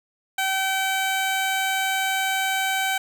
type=tone; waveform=15% pulse; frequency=768 Hz; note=G5; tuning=36 cents flat; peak=-15 dBFS; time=0.38-2.98 s; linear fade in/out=5 ms; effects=none